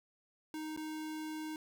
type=tone with dropouts; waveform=square; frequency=311.1 Hz; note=D#4; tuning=in tune; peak=-40 dBFS; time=0.54-1.56 s; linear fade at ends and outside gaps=1 ms; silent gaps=0.764-0.774 s; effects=12-bit